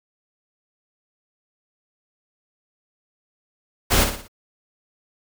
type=noise with echo; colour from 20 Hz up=pink; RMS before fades=-17 dBFS; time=3.9-4.05 s; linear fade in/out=20 ms; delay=58 ms; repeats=4; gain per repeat=-7 dB; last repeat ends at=4.282 s; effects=none